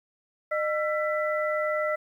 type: tone cluster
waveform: sine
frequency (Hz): 611 / 1346 / 1986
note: D#5 / E6 / B6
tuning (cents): -32 / +36 / +9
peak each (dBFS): -26 / -31 / -32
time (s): 0.51-1.96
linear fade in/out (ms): 10
effects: 10-bit